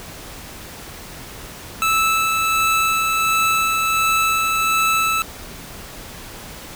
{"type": "tone with tremolo", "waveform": "25% pulse", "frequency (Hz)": 1313, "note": "E6", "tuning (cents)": -7, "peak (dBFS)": -11, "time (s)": [1.82, 5.22], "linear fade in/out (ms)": 0, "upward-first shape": "sine", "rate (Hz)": 1.4, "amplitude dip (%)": 25, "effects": ["pink hiss -36 dBFS RMS until 6.75 s"]}